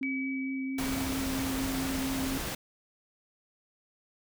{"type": "tone with vibrato", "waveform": "sine", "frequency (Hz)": 266.1, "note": "C4", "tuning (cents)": 29, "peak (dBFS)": -31, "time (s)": [0.01, 2.38], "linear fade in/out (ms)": 5, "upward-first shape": "sine", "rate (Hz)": 4.4, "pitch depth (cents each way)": 10}
{"type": "tone with exponential decay", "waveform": "sine", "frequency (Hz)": 2283, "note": "D7", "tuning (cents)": -50, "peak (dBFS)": -32, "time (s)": [0.03, 2.38], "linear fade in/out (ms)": 0, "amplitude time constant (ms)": 510}
{"type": "noise", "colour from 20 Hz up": "pink", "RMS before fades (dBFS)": -35, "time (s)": [0.78, 2.55], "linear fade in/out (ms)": 5}
{"effects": []}